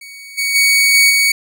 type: tone with level steps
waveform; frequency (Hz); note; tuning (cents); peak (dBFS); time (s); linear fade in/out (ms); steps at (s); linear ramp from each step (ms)
sawtooth; 2241; C#7; +18; -29 / -12 / -6 / -4 / -7; 0.01-1.32; 5; 0.37 / 0.54 / 0.93 / 1.09; 20
effects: none